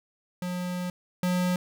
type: tone pair in turn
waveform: square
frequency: 179.5 / 180.22 Hz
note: F3 / F#3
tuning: +48 / -45 cents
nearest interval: unison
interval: 7 cents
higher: second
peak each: -30 / -24 dBFS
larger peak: second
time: 0.42-0.9 / 1.23-1.56 s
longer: first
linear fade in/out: 2 ms
effects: none